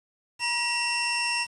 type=tone pair together; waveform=25% pulse; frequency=957.8 / 2709 Hz; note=A#5 / E7; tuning=+47 / +47 cents; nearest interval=octave + tritone; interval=1800 cents; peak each=-26 / -22 dBFS; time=0.39-1.47 s; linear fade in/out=50 ms; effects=resampled to 24000 Hz + 8-bit